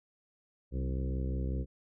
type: harmonic tone with a mistuned harmonic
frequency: 65.41 Hz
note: C2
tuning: in tune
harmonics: 1 / 2 / 3 / 4 / 5 / 6 / 7 / 8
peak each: -32 / -38 / -42 / -44 / -46 / -48 / -49 / -50 dBFS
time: 0.71-1.66 s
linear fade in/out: 50 ms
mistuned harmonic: 3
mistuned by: -35 cents
effects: none